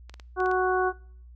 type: clicks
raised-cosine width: 0.2 ms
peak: -27 dBFS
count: 6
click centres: 0.096 / 0.141 / 0.198 / 0.403 / 0.46 / 0.514 s
type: harmonic tone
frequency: 370 Hz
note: F#4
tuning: in tune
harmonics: 1 / 2 / 3 / 4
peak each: -24 / -27 / -29 / -30 dBFS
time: 0.36-0.93 s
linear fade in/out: 50 ms
effects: noise-tail reverb RT60 0.6 s tail -24 dB re dry + added 60 Hz sine -45 dBFS peak until 1.35 s